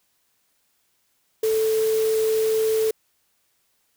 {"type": "tone in noise", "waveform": "sine", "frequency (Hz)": 440, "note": "A4", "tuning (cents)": 0, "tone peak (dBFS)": -18, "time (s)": [1.43, 2.91], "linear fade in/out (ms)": 5, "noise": "white", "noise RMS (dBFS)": -34, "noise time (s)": [1.43, 2.91], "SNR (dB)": 13, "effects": ["white hiss -68 dBFS RMS until 3.96 s"]}